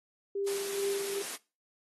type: tone with tremolo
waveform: sine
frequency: 397.7 Hz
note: G4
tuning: 25 cents sharp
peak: -29 dBFS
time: 0.35-1.22 s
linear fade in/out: 5 ms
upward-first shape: sine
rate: 2.4 Hz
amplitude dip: 55%
type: high-pass noise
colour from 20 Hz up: white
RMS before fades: -39 dBFS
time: 0.46-1.37 s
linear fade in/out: 20 ms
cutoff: 160 Hz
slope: 96 dB/octave
effects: noise-tail reverb RT60 0.3 s tail -21 dB re dry + AAC 32 kbps